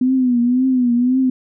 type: tone with vibrato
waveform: sine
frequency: 250 Hz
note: B3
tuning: 21 cents sharp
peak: -12 dBFS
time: 0.01-1.3 s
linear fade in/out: 5 ms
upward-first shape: triangle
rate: 1.9 Hz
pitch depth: 99 cents each way
effects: none